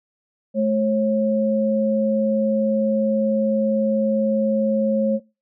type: tone pair together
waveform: sine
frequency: 215.5 / 543 Hz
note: A3 / C#5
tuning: -36 / -36 cents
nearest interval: octave + major third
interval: 1600 cents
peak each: -19 dBFS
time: 0.54-5.2 s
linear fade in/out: 50 ms
effects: noise-tail reverb RT60 0.3 s tail -25 dB re dry